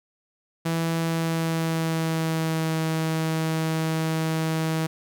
sawtooth tone with pitch glide, 164.81 to 160.21 Hz, E3 to E3, 0 to -49 cents, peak -19 dBFS, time 0.65-4.87 s, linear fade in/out 10 ms, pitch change -49 cents, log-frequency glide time 0.97-2.77 s, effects none

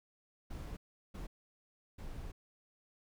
brown noise bursts at uneven times, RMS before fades -44 dBFS, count 3, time 0.5-0.77 / 1.14-1.27 / 1.98-2.32 s, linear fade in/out 10 ms, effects none

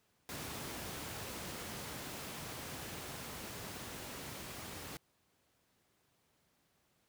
pink noise with level ramp, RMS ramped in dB -43 to -46 dBFS, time 0.29-4.97 s, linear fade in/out 0 ms, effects pink hiss -75 dBFS RMS until 7.08 s + high-pass 80 Hz 12 dB/octave

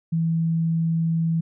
sine tone, 164.2 Hz, E3, 6 cents flat, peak -19 dBFS, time 0.12-1.41 s, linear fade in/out 10 ms, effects none

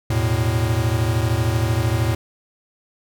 square chord, E suspended fourth, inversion none, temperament equal with one note detuned, 82.41 / 110.45 / 123.47 Hz, E2 / A2 / B2, 0 / +7 / 0 cents, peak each -25 / -20 / -25 dBFS, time 0.1-2.15 s, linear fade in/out 5 ms, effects none

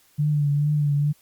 sine tone with vibrato, 146.7 Hz, D3, 2 cents flat, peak -18 dBFS, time 0.18-1.13 s, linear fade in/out 20 ms, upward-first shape triangle, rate 2.3 Hz, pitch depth 46 cents each way, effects white hiss -59 dBFS RMS until 1.21 s + Opus 48 kbps

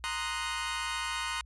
20% pulse chord, C half-diminished seventh, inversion third, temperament equal, 932.3 / 1046.5 / 1244.5 / 1480 Hz, Bb5 / C6 / Eb6 / Gb6, 0 / 0 / 0 / 0 cents, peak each -33 dBFS, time 0.04-1.41 s, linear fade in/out 0 ms, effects added 60 Hz sine -49 dBFS peak until 1.45 s + resampled to 24000 Hz

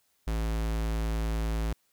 square tone, 55 Hz, A1, in tune, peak -28 dBFS, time 0.27-1.73 s, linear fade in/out 5 ms, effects white hiss -71 dBFS RMS until 1.92 s

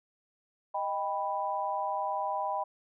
sine chord, Eb augmented, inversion none, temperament equal with one note detuned, 622.3 / 791.3 / 987.8 Hz, Eb5 / G5 / B5, 0 / +16 / 0 cents, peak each -36 / -33 / -33 dBFS, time 0.74-2.64 s, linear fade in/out 10 ms, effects none

